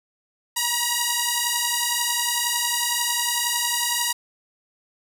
5% pulse beating tone pair, 951 / 962 Hz, A#5 / B5, +34 / -46 cents, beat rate 11 Hz, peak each -12 dBFS, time 0.56-4.13 s, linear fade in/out 10 ms, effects none

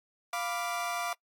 30% pulse chord, B diminished, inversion second, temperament equal, 698.5 / 987.8 / 1174.7 Hz, F5 / B5 / D6, 0 / 0 / 0 cents, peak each -32 / -37 / -33 dBFS, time 0.33-1.13 s, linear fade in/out 2 ms, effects noise-tail reverb RT60 0.1 s tail -23 dB re dry + AAC 64 kbps

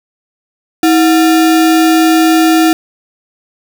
sine tone with sample-and-hold, 321.8 Hz, E4, 42 cents flat, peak -5 dBFS, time 0.83-2.73 s, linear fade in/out 2 ms, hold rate 1050 Hz, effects none

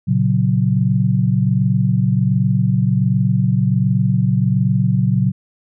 sine chord, F# major, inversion first, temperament equal with one note detuned, 116.54 / 137.87 / 185 Hz, A#2 / C#3 / F#3, 0 / -9 / 0 cents, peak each -17 dBFS, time 0.07-5.32 s, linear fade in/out 20 ms, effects none

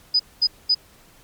sine tone bursts, 4978 Hz, D#8, in tune, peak -14 dBFS, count 3, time 0.14-0.748 s, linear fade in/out 10 ms, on 56 ms, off 220 ms, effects pink hiss -52 dBFS RMS until 1.23 s + MP3 96 kbps

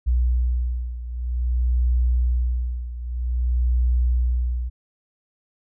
sine beating tone pair, 60.9 / 61.42 Hz, B1 / B1, -24 / -9 cents, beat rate 0.52 Hz, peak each -20 / -24 dBFS, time 0.06-4.7 s, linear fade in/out 20 ms, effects none

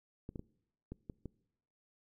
clicks, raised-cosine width 3 ms, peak -30 dBFS, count 6, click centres 0.291 / 0.358 / 0.394 / 0.92 / 1.098 / 1.257 s, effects noise-tail reverb RT60 0.8 s tail -23 dB re dry

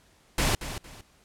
pink noise with echo, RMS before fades -24 dBFS, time 0.38-0.55 s, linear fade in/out 2 ms, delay 230 ms, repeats 2, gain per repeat -11 dB, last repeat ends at 1.01 s, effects pink hiss -61 dBFS RMS until 1.24 s + low-pass 11000 Hz 12 dB/octave

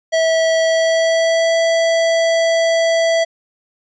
square tone with pitch glide, 650 to 660.6 Hz, E5 to E5, -24 to +4 cents, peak -13 dBFS, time 0.12-3.25 s, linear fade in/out 20 ms, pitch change +28 cents, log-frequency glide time 0.61-1.56 s, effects resampled to 16000 Hz

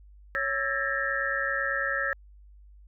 sine tone cluster, 554 / 1325 / 1625 / 1755 / 1863 Hz, C#5 / E6 / G#6 / A6 / A#6, -1 / +9 / -38 / -5 / -2 cents, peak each -34 / -33 / -31 / -32 / -32 dBFS, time 0.35-2.13 s, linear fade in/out 0 ms, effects added 50 Hz sine -49 dBFS peak until 2.87 s

